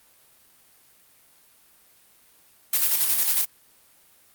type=noise with tremolo; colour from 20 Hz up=blue; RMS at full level=-20 dBFS; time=2.73-3.45 s; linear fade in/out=5 ms; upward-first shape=square; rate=11 Hz; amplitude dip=40%; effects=white hiss -57 dBFS RMS until 4.34 s + Opus 32 kbps